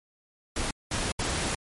pink noise bursts at uneven times, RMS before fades -29 dBFS, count 3, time 0.56-0.71 / 0.91-1.12 / 1.19-1.55 s, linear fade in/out 5 ms, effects MP3 48 kbps

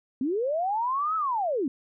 sine linear two-way sweep, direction up then down, 242.1 to 1318.5 to 242.1 Hz, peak -24 dBFS, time 0.21-1.68 s, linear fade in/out 2 ms, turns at 1.16 s, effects none

